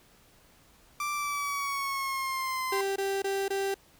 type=tone with pitch glide; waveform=30% pulse; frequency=1174.7 to 1034.5 Hz; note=D6 to C6; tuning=0 to -20 cents; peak=-27 dBFS; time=1-2.81 s; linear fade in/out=2 ms; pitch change=-220 cents; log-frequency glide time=1.13-2.62 s
type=tone bursts; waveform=35% pulse; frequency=392 Hz; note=G4; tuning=in tune; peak=-26 dBFS; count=4; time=2.72-3.743 s; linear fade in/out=5 ms; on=240 ms; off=21 ms
effects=pink hiss -60 dBFS RMS until 3.99 s